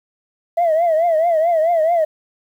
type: tone with vibrato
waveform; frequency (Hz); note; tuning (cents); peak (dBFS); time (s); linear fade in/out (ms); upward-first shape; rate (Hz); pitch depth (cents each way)
sine; 659.3; E5; 0; -11; 0.57-2.05; 10; triangle; 4.6; 130
effects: tanh soft clip ceiling -10 dBFS + 8-bit